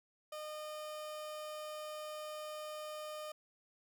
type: tone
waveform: 30% pulse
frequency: 610 Hz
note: D#5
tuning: 34 cents flat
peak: -40 dBFS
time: 0.32-3.32 s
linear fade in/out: 5 ms
effects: none